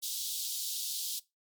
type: high-pass noise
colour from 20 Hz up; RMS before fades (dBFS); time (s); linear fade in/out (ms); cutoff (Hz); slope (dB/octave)
pink; -36; 0.02-1.2; 20; 3400; 48
effects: noise-tail reverb RT60 0.2 s tail -19 dB re dry + MP3 96 kbps